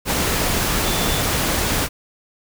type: tone in noise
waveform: sine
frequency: 3501 Hz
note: A7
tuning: 9 cents flat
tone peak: -29 dBFS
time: 0.83-1.23 s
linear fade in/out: 50 ms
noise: pink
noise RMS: -20 dBFS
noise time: 0.05-1.89 s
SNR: -12 dB
effects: none